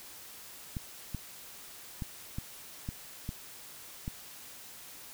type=clicks; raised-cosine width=5 ms; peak=-23 dBFS; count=7; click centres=0.768 / 1.147 / 2.022 / 2.385 / 2.889 / 3.291 / 4.079 s; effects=white hiss -49 dBFS RMS until 5.13 s